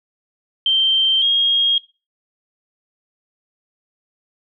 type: tone pair in turn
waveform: sine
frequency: 3136 / 3257 Hz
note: G7 / G#7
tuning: 0 / -34 cents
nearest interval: minor second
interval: 66 cents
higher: second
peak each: -13 dBFS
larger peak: neither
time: 0.66-1.22 / 1.22-1.78 s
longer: neither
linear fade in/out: 2 ms
effects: noise-tail reverb RT60 0.3 s tail -20 dB re dry